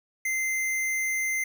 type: tone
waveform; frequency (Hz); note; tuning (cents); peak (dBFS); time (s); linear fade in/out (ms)
square; 2078; C7; -12; -26; 0.25-1.44; 5
effects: none